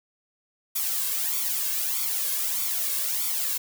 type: noise with flanger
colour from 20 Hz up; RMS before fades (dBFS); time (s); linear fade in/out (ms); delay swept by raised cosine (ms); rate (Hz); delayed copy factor
blue; -27; 0.75-3.58; 10; 0.87 to 1.87; 1.6; +0.7
effects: none